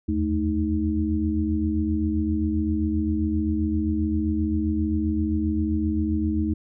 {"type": "tone cluster", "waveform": "sine", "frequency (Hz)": [78.4, 86, 217.1, 312.1], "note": ["D#2", "F2", "A3", "D#4"], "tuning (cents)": [14, -26, -23, 5], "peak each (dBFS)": [-26, -32, -26, -25], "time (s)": [0.08, 6.54], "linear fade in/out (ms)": 10, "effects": []}